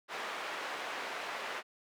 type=band-pass noise; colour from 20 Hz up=white; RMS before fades=-40 dBFS; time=0.08-1.63 s; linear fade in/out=50 ms; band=450 to 1900 Hz; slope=12 dB/octave; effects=none